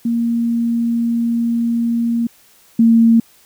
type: tone pair in turn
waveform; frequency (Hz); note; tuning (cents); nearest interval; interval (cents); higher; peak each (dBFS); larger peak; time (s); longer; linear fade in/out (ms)
sine; 233.4 / 228.9; A#3 / A#3; +2 / -31; unison; 33; first; -14 / -7; second; 0.05-2.27 / 2.79-3.2; first; 5
effects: white hiss -50 dBFS RMS until 3.45 s